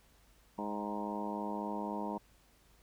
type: harmonic tone with a mistuned harmonic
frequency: 103.83 Hz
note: G#2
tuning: in tune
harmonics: 2 / 3 / 4 / 5 / 6 / 7 / 8 / 9 / 10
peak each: -40 / -43 / -46 / -47 / -46 / -48 / -47 / -41 / -52 dBFS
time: 0.58-2.18 s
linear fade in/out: 5 ms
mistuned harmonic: 8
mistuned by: -22 cents
effects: added 50 Hz sine -67 dBFS peak until 2.82 s + pink hiss -67 dBFS RMS until 2.82 s